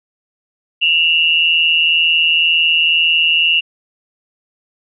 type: tone pair together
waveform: sine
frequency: 2717 / 2879 Hz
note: F7 / F#7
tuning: -48 / -48 cents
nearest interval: minor second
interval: 100 cents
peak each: -13 dBFS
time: 0.81-3.61 s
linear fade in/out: 20 ms
effects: none